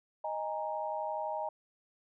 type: chord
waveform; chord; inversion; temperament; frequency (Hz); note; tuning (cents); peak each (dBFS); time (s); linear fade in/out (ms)
sine; D# suspended fourth; none; equal with one note detuned; 622.3 / 820.6 / 932.3; D#5 / G#5 / A#5; 0 / -21 / 0; -37 / -38 / -38; 0.24-1.49; 5
effects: none

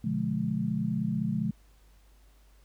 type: chord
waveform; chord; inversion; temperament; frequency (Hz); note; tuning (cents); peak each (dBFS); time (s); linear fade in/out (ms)
sine; B diminished seventh; none; just; 123.47 / 148.16 / 177.8 / 213.4; B2 / D3 / F3 / Ab3; 0 / +16 / +31 / +47; -35 / -34 / -32 / -30; 0.04-1.51; 5
effects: added 50 Hz sine -56 dBFS peak until 2.64 s + pink hiss -66 dBFS RMS until 2.64 s

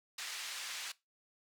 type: band-pass noise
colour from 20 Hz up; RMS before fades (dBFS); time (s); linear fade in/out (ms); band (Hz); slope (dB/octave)
pink; -43; 0.18-0.92; 5; 1900 to 7600; 12
effects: noise-tail reverb RT60 0.2 s tail -19 dB re dry

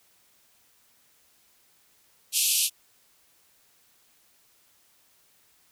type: band-pass noise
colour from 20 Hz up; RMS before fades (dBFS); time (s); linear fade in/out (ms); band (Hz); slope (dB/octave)
white; -24; 2.32-2.7; 50; 2500 to 13000; 96
effects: white hiss -63 dBFS RMS until 5.71 s

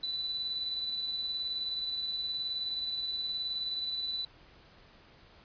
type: tone with tremolo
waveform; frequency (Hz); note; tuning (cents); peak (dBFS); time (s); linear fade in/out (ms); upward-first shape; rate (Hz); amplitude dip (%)
sine; 3981; B7; +13; -31; 0.03-4.25; 5; square; 19; 30
effects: pink hiss -58 dBFS RMS until 5.44 s + resampled to 11025 Hz

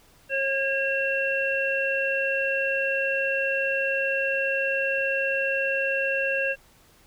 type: harmonic tone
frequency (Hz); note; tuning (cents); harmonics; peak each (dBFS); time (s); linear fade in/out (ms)
543; C#5; -36; 1 / 3 / 5; -27 / -27 / -27; 0.29-6.56; 50
effects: pink hiss -57 dBFS RMS until 7.06 s

